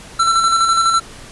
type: tone with tremolo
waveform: square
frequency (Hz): 1344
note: E6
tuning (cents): +33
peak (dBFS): -11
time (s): 0.19-1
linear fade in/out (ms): 10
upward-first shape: square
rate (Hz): 12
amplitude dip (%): 35
effects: pink hiss -37 dBFS RMS until 1.31 s + resampled to 24000 Hz